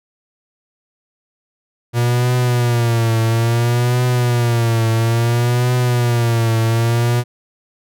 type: tone with vibrato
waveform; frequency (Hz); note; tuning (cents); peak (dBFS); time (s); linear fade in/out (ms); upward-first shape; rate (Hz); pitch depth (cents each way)
45% pulse; 118.6; A#2; +30; -13; 1.93-7.24; 50; triangle; 0.59; 93
effects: none